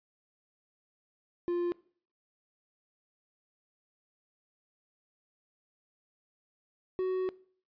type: tone pair in turn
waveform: triangle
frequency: 349.2 / 372.3 Hz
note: F4 / F#4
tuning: 0 / +11 cents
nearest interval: minor second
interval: 111 cents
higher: second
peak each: -26 dBFS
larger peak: neither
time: 1.48-1.72 / 6.99-7.29 s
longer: second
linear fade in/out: 0 ms
effects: noise-tail reverb RT60 0.5 s tail -21 dB re dry + resampled to 11025 Hz